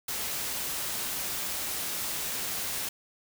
white noise, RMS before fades -33 dBFS, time 0.08-2.89 s, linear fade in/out 5 ms, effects none

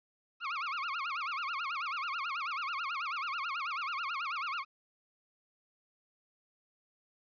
30% pulse tone with vibrato, 1231 Hz, D#6, 19 cents flat, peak -31 dBFS, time 0.4-4.65 s, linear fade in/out 50 ms, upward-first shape sine, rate 9.2 Hz, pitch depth 250 cents each way, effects resampled to 11025 Hz + 12-bit

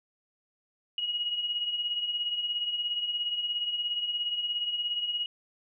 sine beating tone pair, 2881 / 2898 Hz, F#7 / F#7, -47 / -37 cents, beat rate 17 Hz, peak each -37 / -29 dBFS, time 0.98-5.26 s, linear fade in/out 2 ms, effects none

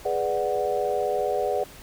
sine chord, G# half-diminished seventh, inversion none, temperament equal with one note detuned, 415.3 / 493.9 / 589 / 740 Hz, G#4 / B4 / D5 / F#5, 0 / 0 / +5 / 0 cents, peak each -28 dBFS, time 0.05-1.64 s, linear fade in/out 5 ms, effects pink hiss -46 dBFS RMS until 1.82 s

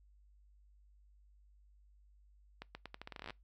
accelerating click train, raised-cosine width 0.3 ms, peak -29 dBFS, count 16, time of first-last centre 2.62-3.305 s, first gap 130 ms, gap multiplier 0.82, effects noise-tail reverb RT60 0.2 s tail -23 dB re dry + added 50 Hz sine -62 dBFS peak until 3.43 s

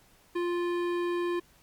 sine tone with hard clipping, 349.2 Hz, F4, in tune, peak -29 dBFS, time 0.35-1.4 s, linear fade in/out 10 ms, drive 15 dB, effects pink hiss -61 dBFS RMS until 1.62 s + MP3 96 kbps

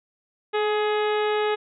harmonic tone with a mistuned harmonic, 420 Hz, G#4, 19 cents sharp, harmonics 1 / 2 / 3 / 4 / 5 / 6 / 7 / 8 / 9, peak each -22 / -28 / -32 / -34 / -36 / -38 / -39 / -40 / -41 dBFS, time 0.53-1.56 s, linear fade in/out 20 ms, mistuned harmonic 1, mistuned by +20 cents, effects none

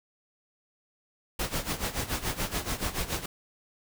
pink noise with tremolo, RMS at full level -29 dBFS, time 1.39-3.26 s, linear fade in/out 5 ms, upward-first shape sine, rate 7 Hz, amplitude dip 80%, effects none

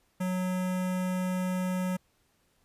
square tone with notch filter, 183.8 Hz, F#3, 11 cents flat, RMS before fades -30 dBFS, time 0.2-1.97 s, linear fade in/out 10 ms, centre 4300 Hz, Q 1.2, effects pink hiss -70 dBFS RMS until 2.64 s + resampled to 32000 Hz

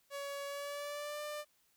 sawtooth tone with pitch glide, 563 to 595.8 Hz, C#5 to D5, +27 to +25 cents, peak -36 dBFS, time 0.1-1.45 s, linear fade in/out 50 ms, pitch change +98 cents, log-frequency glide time 0.46-1.22 s, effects white hiss -73 dBFS RMS until 1.76 s

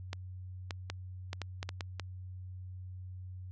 clicks, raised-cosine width 0.2 ms, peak -20 dBFS, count 9, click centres 0.131 / 0.708 / 0.9 / 1.331 / 1.417 / 1.629 / 1.691 / 1.808 / 1.997 s, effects added 92 Hz sine -42 dBFS peak until 3.51 s + low-pass 7000 Hz 12 dB/octave

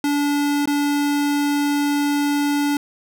square tone with dropouts, 288.6 Hz, D4, 30 cents flat, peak -18 dBFS, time 0.04-2.77 s, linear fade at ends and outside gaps 2 ms, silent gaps 0.657-0.674 s, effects none

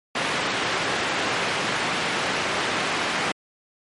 white band-pass noise, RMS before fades -25 dBFS, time 0.15-3.32 s, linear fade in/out 5 ms, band 140 to 2400 Hz, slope 12 dB/octave, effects MP3 48 kbps

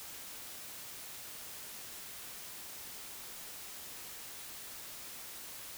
silence, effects white hiss -47 dBFS RMS until 5.77 s

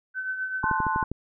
sine tone with tremolo, 1523 Hz, F#6, 50 cents sharp, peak -25 dBFS, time 0.14-0.8 s, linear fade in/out 50 ms, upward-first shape triangle, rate 7.8 Hz, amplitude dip 60%
sine chord, F# diminished, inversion first, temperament equal, 880 / 1046.5 / 1480 Hz, A5 / C6 / F#6, 0 / 0 / 0 cents, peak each -27 / -27 / -30 dBFS, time 0.63-1.04 s, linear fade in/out 5 ms
clicks, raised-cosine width 3 ms, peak -18 dBFS, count 7, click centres 0.641 / 0.713 / 0.803 / 0.867 / 0.961 / 1.028 / 1.116 s
effects none

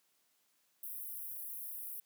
pink high-pass noise, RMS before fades -44 dBFS, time 0.83-2 s, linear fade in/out 2 ms, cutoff 11000 Hz, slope 48 dB/octave, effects white hiss -75 dBFS RMS until 2.05 s + high-pass 150 Hz 12 dB/octave

